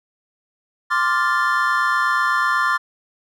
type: chord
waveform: triangle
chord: D minor seventh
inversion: third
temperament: equal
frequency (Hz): 1046.5 / 1174.7 / 1396.9 / 1760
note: C6 / D6 / F6 / A6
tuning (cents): 0 / 0 / 0 / 0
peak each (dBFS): -20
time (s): 0.9-2.78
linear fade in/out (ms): 20
effects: none